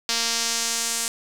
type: tone with band-pass filter sweep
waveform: sawtooth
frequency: 231.1 Hz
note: A#3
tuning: 15 cents flat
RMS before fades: -25 dBFS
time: 0.09-1.08 s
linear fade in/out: 0 ms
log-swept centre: 5000 to 8100 Hz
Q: 1.7
effects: 7-bit